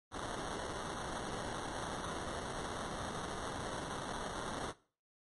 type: noise with sample-and-hold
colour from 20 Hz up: white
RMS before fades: -41 dBFS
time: 0.11-4.74 s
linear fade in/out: 50 ms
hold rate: 2450 Hz
effects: noise-tail reverb RT60 0.4 s tail -18 dB re dry + MP3 48 kbps